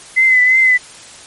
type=tone with vibrato; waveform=sine; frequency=2033 Hz; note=B6; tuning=50 cents sharp; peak=-7 dBFS; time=0.16-0.78 s; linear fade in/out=20 ms; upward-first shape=triangle; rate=2.9 Hz; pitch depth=47 cents each way; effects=white hiss -37 dBFS RMS until 1.26 s + MP3 48 kbps